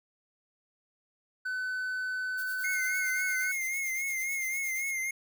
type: tone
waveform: triangle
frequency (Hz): 1509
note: F#6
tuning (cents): +34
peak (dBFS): -29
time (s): 1.45-3.52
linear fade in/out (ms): 10
type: noise with tremolo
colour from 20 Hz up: violet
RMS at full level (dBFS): -42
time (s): 2.37-4.92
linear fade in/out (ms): 20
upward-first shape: sine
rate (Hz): 8.8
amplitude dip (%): 65
type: tone with vibrato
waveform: square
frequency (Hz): 2130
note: C7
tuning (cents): +30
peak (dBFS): -31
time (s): 2.64-5.11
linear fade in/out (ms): 5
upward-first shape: triangle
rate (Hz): 3.7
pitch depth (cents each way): 57
effects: none